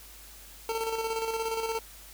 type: tone with tremolo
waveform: 25% pulse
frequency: 449.9 Hz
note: A4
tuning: 39 cents sharp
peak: -24 dBFS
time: 0.69-1.79 s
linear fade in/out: 2 ms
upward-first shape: square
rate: 17 Hz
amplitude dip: 45%
effects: added 50 Hz sine -52 dBFS peak until 2.13 s + white hiss -50 dBFS RMS until 2.13 s